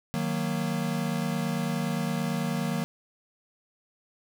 square chord, D# minor, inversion none, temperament equal, 155.56 / 185 / 233.1 Hz, D#3 / F#3 / A#3, 0 / 0 / 0 cents, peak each -32 dBFS, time 0.14-2.84 s, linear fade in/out 0 ms, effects none

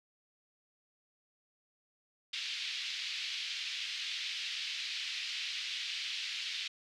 pink band-pass noise, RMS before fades -39 dBFS, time 2.33-6.68 s, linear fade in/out 5 ms, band 2500 to 4500 Hz, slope 24 dB/octave, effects none

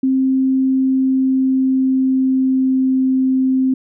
sine tone with pitch glide, 263.7 to 261.4 Hz, C4 to C4, +14 to -1 cents, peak -12 dBFS, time 0.03-3.74 s, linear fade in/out 5 ms, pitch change -15 cents, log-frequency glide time 0.64-3.08 s, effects none

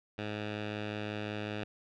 10% pulse tone with low-pass filter, 105.4 Hz, G#2, 26 cents sharp, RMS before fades -38 dBFS, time 0.18-1.64 s, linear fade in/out 5 ms, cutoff 3100 Hz, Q 2.1, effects none

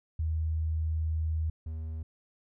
sine / triangle tone pair in turn, 79.5 / 79.5 Hz, D#2 / D#2, +38 / +38 cents, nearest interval unison, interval 0 cents, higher neither, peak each -27 / -32 dBFS, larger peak first, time 0.19-1.5 / 1.66-2.03 s, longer first, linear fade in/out 5 ms, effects none

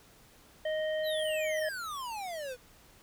harmonic tone, 622.3 Hz, D#5, in tune, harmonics 1 / 3 / 5, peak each -30 / -40 / -44 dBFS, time 0.65-1.69 s, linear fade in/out 5 ms
square exponential sweep, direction down, 4186 to 481.4 Hz, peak -37 dBFS, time 1.03-2.57 s, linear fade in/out 50 ms
effects pink hiss -59 dBFS RMS until 3.02 s

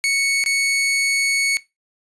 sawtooth tone with dropouts, 2217 Hz, C#7, in tune, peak -13 dBFS, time 0.04-1.57 s, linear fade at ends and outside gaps 0 ms, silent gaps 0.439-0.461 s, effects noise-tail reverb RT60 0.2 s tail -18 dB re dry + resampled to 24000 Hz

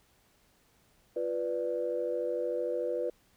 sine chord, B diminished, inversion second, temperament equal, 349.2 / 493.9 / 587.3 Hz, F4 / B4 / D5, 0 / 0 / 0 cents, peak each -36 / -31 / -35 dBFS, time 1.16-3.1 s, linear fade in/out 5 ms, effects tanh soft clip ceiling -20 dBFS + pink hiss -67 dBFS RMS until 3.36 s

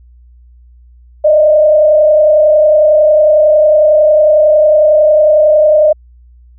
sine tone with frequency modulation, 611 Hz, D#5, 32 cents flat, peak -4 dBFS, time 1.24-5.93 s, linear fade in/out 10 ms, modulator 31 Hz, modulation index 0.64, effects added 60 Hz sine -38 dBFS peak until 6.58 s

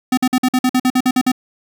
square tone bursts, 254.2 Hz, C4, 50 cents flat, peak -12 dBFS, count 12, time 0.12-1.318 s, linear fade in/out 5 ms, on 54 ms, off 50 ms, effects none

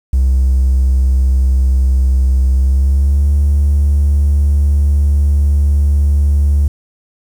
triangle tone with pitch glide, 65.2 to 71.93 Hz, C2 to D2, -5 to -35 cents, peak -5 dBFS, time 0.13-6.68 s, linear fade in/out 5 ms, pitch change +170 cents, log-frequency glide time 2.52-3.3 s, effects tanh soft clip ceiling -4 dBFS + 7-bit

